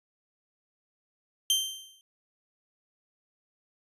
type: tone with exponential decay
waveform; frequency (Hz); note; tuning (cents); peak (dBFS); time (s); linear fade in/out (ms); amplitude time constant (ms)
sawtooth; 3136; G7; 0; -17; 1.5-2.01; 1; 110
effects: resampled to 32000 Hz